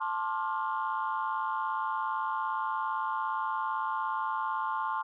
sine chord, D minor seventh, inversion second, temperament just, 881 / 1057.2 / 1174.7 / 1409.6 Hz, A5 / C6 / D6 / F6, +2 / +18 / 0 / +16 cents, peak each -33 / -32 / -37 / -38 dBFS, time 0-5.03 s, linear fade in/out 20 ms, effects tanh soft clip ceiling -21 dBFS

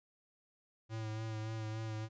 square tone with vibrato, 110 Hz, A2, in tune, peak -39 dBFS, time 0.89-2.09 s, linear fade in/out 50 ms, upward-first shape sine, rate 3.5 Hz, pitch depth 27 cents each way, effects resampled to 16000 Hz

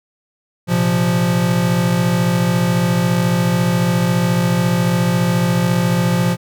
square chord, Bb suspended second, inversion none, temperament equal, 116.54 / 130.81 / 174.61 Hz, Bb2 / C3 / F3, 0 / 0 / 0 cents, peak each -21 / -22 / -16 dBFS, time 0.67-6.37 s, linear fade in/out 50 ms, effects none

